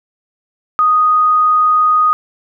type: tone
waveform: sine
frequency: 1243 Hz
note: D#6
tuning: 2 cents flat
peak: -8 dBFS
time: 0.79-2.13 s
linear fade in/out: 0 ms
effects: none